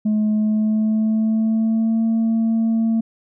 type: tone with pitch glide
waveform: sine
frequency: 213.5 to 225.5 Hz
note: G#3 to A3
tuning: +48 to +43 cents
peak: -13 dBFS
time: 0.05-3.01 s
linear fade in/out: 10 ms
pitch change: +95 cents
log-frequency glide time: 0.32-2.04 s
effects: tanh soft clip ceiling -14 dBFS